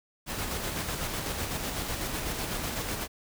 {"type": "noise with tremolo", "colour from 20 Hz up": "pink", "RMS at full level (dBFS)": -32, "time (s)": [0.26, 3.08], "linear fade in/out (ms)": 50, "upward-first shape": "square", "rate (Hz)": 8, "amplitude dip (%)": 30, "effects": []}